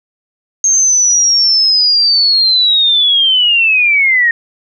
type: linear sweep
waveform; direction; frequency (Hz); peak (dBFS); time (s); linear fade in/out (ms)
sine; down; 6440 to 1838; -7; 0.64-4.31; 2
effects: none